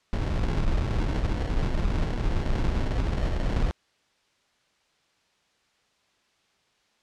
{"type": "noise with sample-and-hold", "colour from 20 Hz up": "brown", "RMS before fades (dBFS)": -25, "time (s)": [0.13, 3.71], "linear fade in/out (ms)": 0, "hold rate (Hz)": 1225, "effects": ["white hiss -67 dBFS RMS until 7.02 s", "low-pass 5000 Hz 12 dB/octave"]}